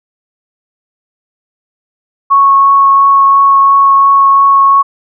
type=tone with vibrato; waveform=sine; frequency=1103 Hz; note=C#6; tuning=9 cents flat; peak=-3 dBFS; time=2.3-4.83 s; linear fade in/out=20 ms; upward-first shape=triangle; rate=2.9 Hz; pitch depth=9 cents each way; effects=none